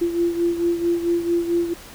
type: beating tone pair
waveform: sine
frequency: 341.8 / 346.3 Hz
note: F4 / F4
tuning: -37 / -15 cents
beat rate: 4.5 Hz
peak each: -19 / -25 dBFS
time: 0.01-1.74 s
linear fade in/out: 10 ms
effects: pink hiss -41 dBFS RMS until 1.94 s